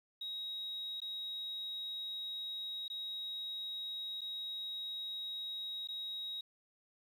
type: tone with dropouts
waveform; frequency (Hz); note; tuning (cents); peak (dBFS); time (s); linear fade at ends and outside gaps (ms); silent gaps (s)
sine; 3798; A#7; +32; -38; 0.21-6.41; 5; 1.003-1.017 / 2.881-2.9 / 4.209-4.215 / 5.874-5.886
effects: tanh soft clip ceiling -35 dBFS + 11-bit